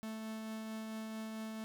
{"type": "tone with tremolo", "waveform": "45% pulse", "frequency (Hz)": 219.9, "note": "A3", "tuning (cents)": -1, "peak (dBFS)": -40, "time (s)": [0.03, 1.64], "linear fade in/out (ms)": 0, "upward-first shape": "triangle", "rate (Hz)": 4.5, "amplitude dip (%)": 25, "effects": ["12-bit"]}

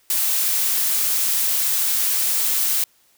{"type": "noise", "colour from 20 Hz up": "blue", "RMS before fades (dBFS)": -20, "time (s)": [0.1, 2.84], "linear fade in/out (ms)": 2, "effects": ["white hiss -59 dBFS RMS until 3.17 s"]}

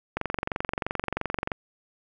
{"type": "click train", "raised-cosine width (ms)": 0.5, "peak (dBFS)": -12, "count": 32, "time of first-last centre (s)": [0.17, 1.518], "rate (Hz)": 23, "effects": []}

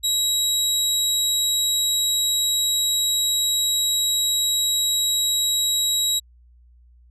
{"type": "tone", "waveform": "25% pulse", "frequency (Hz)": 3853, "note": "B7", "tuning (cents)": -44, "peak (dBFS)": -15, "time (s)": [0.03, 6.2], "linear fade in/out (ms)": 20, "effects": ["added 60 Hz sine -49 dBFS peak until 7.1 s", "resampled to 32000 Hz"]}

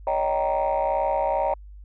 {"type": "chord", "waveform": "sine", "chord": "Eb dominant seventh", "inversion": "third", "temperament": "just", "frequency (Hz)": [560, 622.3, 777.8, 933.4], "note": ["Db5", "Eb5", "G5", "Bb5"], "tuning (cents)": [18, 0, -14, 2], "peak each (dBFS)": -25, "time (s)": [0.07, 1.54], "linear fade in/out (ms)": 2, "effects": ["tanh soft clip ceiling -15 dBFS", "added 50 Hz sine -40 dBFS peak until 1.84 s"]}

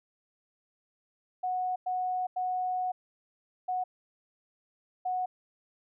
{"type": "tone bursts at uneven times", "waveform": "sine", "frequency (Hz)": 735, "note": "F#5", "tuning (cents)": -12, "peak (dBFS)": -28, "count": 5, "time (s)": [[1.43, 1.76], [1.86, 2.27], [2.36, 2.92], [3.68, 3.84], [5.05, 5.26]], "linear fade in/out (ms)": 10, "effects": []}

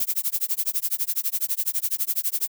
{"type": "noise with tremolo", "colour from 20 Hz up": "violet", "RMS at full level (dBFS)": -22, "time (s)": [0, 2.48], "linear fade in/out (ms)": 2, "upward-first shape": "sine", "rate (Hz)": 12, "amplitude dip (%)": 100, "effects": []}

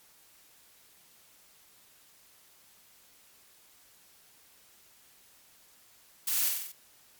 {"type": "noise with echo", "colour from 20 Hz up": "blue", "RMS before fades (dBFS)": -30, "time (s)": [6.27, 6.49], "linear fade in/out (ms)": 5, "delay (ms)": 46, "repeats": 5, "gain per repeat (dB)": -3, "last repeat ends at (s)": 6.72, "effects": ["white hiss -60 dBFS RMS until 7.19 s", "MP3 96 kbps"]}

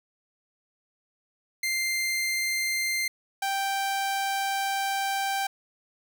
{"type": "tone pair in turn", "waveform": "sawtooth", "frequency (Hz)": [2093, 784], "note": ["C7", "G5"], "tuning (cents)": [0, 0], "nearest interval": "octave + perfect fourth", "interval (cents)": 1700, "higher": "first", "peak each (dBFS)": -22, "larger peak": "neither", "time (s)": [[1.63, 3.08], [3.42, 5.47]], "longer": "second", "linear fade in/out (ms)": 5, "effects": []}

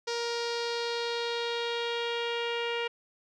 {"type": "tone with low-pass filter sweep", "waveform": "sawtooth", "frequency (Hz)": 470, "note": "A#4", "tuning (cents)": 14, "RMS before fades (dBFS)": -32, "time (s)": [0.07, 2.88], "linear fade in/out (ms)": 10, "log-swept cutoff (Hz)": [5200, 2800], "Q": 3.2, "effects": []}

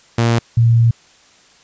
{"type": "tone pair in turn", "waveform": ["sawtooth", "sine"], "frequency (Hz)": [116.54, 116.13], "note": ["A#2", "A#2"], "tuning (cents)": [0, -6], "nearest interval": "unison", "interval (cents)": 6, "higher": "first", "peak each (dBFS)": -8, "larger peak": "neither", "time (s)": [[0.18, 0.39], [0.57, 0.91]], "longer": "second", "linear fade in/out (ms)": 5, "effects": ["white hiss -49 dBFS RMS until 1.63 s", "resampled to 16000 Hz"]}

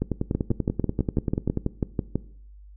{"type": "two click trains", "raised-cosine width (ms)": 3, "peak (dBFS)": [-10, -11], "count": [12, 17], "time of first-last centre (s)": [[0.35, 2.156], [0.02, 1.573]], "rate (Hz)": [6.09, 10.3], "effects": ["noise-tail reverb RT60 0.6 s tail -19 dB re dry", "added 50 Hz sine -44 dBFS peak until 2.76 s"]}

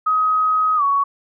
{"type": "tone with pitch glide", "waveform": "sine", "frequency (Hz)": [1263, 1118.7], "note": ["D#6", "C#6"], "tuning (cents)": [26, 15], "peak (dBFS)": -14, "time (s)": [0.06, 1.04], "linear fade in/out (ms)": 10, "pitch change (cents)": -211, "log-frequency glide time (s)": [0.76, 0.83], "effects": []}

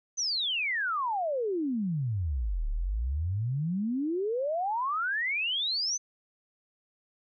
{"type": "exponential two-way sweep", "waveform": "sine", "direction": "down then up", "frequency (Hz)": [6260, 34.66, 6260], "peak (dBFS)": -27, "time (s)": [0.17, 5.98], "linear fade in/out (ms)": 20, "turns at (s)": 2.68, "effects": []}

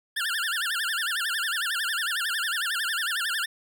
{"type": "tone with vibrato", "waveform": "25% pulse", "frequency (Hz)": 1577, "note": "G6", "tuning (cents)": 10, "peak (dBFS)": -22, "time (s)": [0.16, 3.46], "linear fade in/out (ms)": 10, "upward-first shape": "sine", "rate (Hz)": 11, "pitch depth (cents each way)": 250, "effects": []}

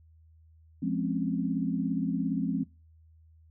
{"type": "chord", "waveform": "sine", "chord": "Db major seventh", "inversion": "first", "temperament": "just", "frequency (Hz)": [173.24, 207.9, 259.9, 277.2], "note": ["F3", "Ab3", "C4", "Db4"], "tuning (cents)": [-14, 2, -11, 0], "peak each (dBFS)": [-32, -32, -31, -35], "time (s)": [0.82, 2.64], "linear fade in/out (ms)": 10, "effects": ["noise-tail reverb RT60 0.3 s tail -22 dB re dry", "added 80 Hz sine -55 dBFS peak until 3.5 s"]}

